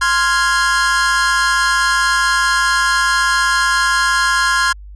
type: chord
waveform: 45% pulse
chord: F minor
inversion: second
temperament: equal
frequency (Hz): 1046.5 / 1396.9 / 1661.2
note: C6 / F6 / Ab6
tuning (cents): 0 / 0 / 0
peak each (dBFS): -17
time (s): 0.01-4.73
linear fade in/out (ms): 10
effects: added 50 Hz sine -32 dBFS peak until 4.95 s + resampled to 22050 Hz